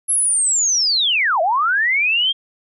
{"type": "linear two-way sweep", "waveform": "sine", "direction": "down then up", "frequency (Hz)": [11175, 613, 3253], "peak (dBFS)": -14, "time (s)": [0.08, 2.33], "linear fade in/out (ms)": 20, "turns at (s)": 1.41, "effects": []}